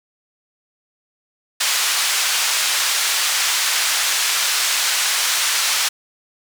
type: band-pass noise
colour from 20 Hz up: white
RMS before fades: -19 dBFS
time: 1.6-5.89 s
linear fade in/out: 10 ms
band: 1100 to 7100 Hz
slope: 12 dB/octave
effects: none